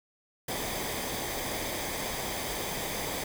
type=noise with comb filter; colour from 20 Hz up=pink; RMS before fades=-34 dBFS; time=0.48-3.24 s; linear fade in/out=5 ms; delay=0.72 ms; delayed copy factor=-0.55; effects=none